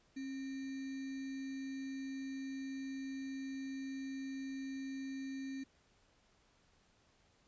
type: tone with sample-and-hold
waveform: sine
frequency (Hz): 269.3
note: C#4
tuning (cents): -50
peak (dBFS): -40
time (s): 0.16-5.64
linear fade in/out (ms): 10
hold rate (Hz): 2100
effects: pink hiss -71 dBFS RMS until 7.47 s + resampled to 16000 Hz